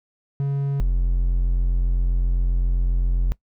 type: tone pair in turn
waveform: triangle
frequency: 139.5 / 43.79 Hz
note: C#3 / F1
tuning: +11 / +5 cents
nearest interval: octave + minor sixth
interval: 2006 cents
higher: first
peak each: -18 / -15 dBFS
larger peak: second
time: 0.4-0.8 / 0.8-3.32 s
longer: second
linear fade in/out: 0 ms
effects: noise-tail reverb RT60 0.1 s tail -20 dB re dry